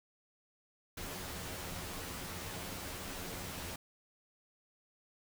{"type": "noise with comb filter", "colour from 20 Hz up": "pink", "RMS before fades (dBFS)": -43, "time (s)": [0.97, 3.76], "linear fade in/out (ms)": 5, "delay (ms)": 11, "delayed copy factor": 0.6, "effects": []}